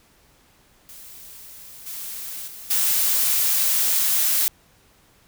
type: noise with level steps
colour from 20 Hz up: blue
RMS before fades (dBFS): -42 / -33 / -39 / -20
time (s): 0.89-4.48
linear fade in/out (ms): 0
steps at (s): 1.86 / 2.47 / 2.7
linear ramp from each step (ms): 10
effects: pink hiss -57 dBFS RMS until 5.27 s